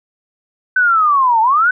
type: linear two-way sweep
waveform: sine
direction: down then up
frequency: 1528 to 864 to 1528 Hz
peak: -9 dBFS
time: 0.76-1.71 s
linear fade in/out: 5 ms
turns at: 1.41 s
effects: none